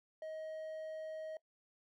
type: tone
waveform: triangle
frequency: 630 Hz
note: D#5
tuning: 21 cents sharp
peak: -40 dBFS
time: 0.22-1.37 s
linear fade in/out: 2 ms
effects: noise-tail reverb RT60 0.1 s tail -22 dB re dry